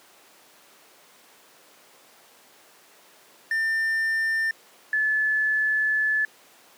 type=tone pair in turn; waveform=triangle / sine; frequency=1800 / 1729.8 Hz; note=A6 / A6; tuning=+39 / -30 cents; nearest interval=minor second; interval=69 cents; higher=first; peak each=-20 dBFS; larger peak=neither; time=3.51-4.51 / 4.93-6.25 s; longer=second; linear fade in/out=2 ms; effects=pink hiss -53 dBFS RMS until 6.77 s + high-pass 400 Hz 12 dB/octave